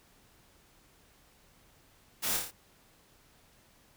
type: noise with echo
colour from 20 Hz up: white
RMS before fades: -33 dBFS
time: 2.22-2.38 s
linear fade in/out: 20 ms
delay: 27 ms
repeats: 5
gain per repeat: -3 dB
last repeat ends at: 2.515 s
effects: pink hiss -63 dBFS RMS until 3.96 s